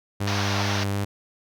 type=tone with vibrato; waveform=sawtooth; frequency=100 Hz; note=G2; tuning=35 cents sharp; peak=-20 dBFS; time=0.2-1.05 s; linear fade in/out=10 ms; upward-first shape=square; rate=2.7 Hz; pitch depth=9 cents each way
type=band-pass noise; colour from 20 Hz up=pink; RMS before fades=-29 dBFS; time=0.27-0.84 s; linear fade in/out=5 ms; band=600 to 6300 Hz; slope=96 dB/octave
effects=none